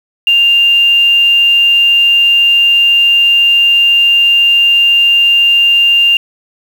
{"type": "tone with quantisation", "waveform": "sine", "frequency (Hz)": 2794, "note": "F7", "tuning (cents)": 0, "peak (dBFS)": -5, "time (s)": [0.27, 6.17], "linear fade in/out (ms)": 2, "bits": 5, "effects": []}